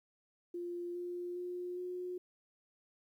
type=tone with pitch steps; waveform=sine; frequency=349.2 / 353.1 / 356.9 / 360.9 Hz; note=F4 / F4 / F4 / F#4; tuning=0 / +19 / +38 / -43 cents; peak=-38 dBFS; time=0.54-2.18 s; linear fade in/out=5 ms; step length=410 ms; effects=12-bit